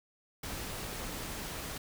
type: noise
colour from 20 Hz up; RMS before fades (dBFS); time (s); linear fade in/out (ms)
pink; -40; 0.43-1.78; 5
effects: none